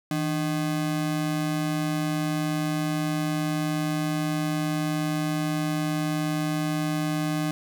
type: ring-modulated tone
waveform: square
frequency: 230.4 Hz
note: A#3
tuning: 20 cents flat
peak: -22 dBFS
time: 0.11-7.51 s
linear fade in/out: 0 ms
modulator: 69.6 Hz
effects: none